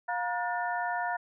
sine tone cluster, 709 / 949 / 1445 / 1780 Hz, F5 / A#5 / F#6 / A6, +26 / +31 / -41 / +20 cents, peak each -32 / -34 / -36 / -37 dBFS, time 0.08-1.17 s, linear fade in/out 10 ms, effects none

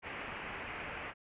white low-pass noise, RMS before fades -43 dBFS, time 0.02-1.14 s, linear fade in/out 50 ms, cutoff 2700 Hz, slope 48 dB/octave, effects resampled to 8000 Hz

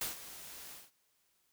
white noise with ADSR envelope, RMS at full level -35 dBFS, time 0.01-0.91 s, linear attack 4 ms, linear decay 140 ms, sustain -14 dB, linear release 190 ms, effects white hiss -75 dBFS RMS until 1.52 s

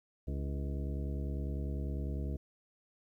harmonic tone with a mistuned harmonic, 70 Hz, C#2, 18 cents sharp, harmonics 1 / 2 / 3 / 4 / 5 / 6 / 7 / 9, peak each -35 / -41 / -45 / -47 / -49 / -51 / -52 / -54 dBFS, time 0.27-2.37 s, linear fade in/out 10 ms, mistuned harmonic 5, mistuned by -59 cents, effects 12-bit

